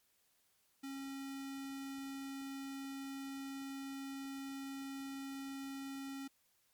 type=tone with notch filter; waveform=square; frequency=272.6 Hz; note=C#4; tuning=29 cents flat; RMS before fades=-45 dBFS; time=0.83-6.28 s; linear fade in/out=10 ms; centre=590 Hz; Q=0.84; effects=white hiss -75 dBFS RMS until 6.73 s + MP3 96 kbps